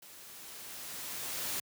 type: noise with level ramp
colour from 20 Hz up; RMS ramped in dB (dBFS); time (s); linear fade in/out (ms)
white; -53 to -35; 0.02-1.6; 5
effects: high-pass 80 Hz 12 dB/octave